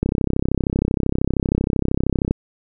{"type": "click train", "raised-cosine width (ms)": 3, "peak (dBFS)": -5, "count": 76, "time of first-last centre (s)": [0.03, 2.31], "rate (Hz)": 32.9, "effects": []}